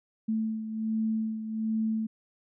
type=beating tone pair; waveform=sine; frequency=220.1 / 221.4 Hz; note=A3 / A3; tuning=+1 / +11 cents; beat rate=1.3 Hz; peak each=-28 / -35 dBFS; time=0.28-2.07 s; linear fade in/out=10 ms; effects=none